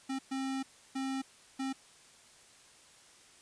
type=tone bursts at uneven times; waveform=square; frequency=266.9 Hz; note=C4; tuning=35 cents sharp; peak=-34 dBFS; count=4; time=0.09-0.19 / 0.31-0.63 / 0.95-1.22 / 1.59-1.73 s; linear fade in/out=10 ms; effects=white hiss -59 dBFS RMS until 3.41 s + resampled to 22050 Hz